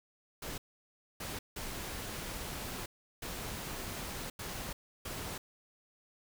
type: noise bursts at uneven times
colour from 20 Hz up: pink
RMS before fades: -41 dBFS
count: 6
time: 0.42-0.58 / 1.2-1.39 / 1.56-2.86 / 3.22-4.3 / 4.39-4.73 / 5.05-5.38 s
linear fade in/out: 5 ms
effects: none